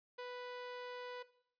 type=tone; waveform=sawtooth; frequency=494.3 Hz; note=B4; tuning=1 cent sharp; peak=-40 dBFS; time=0.18-1.23 s; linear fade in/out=10 ms; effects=noise-tail reverb RT60 0.6 s tail -17 dB re dry + resampled to 11025 Hz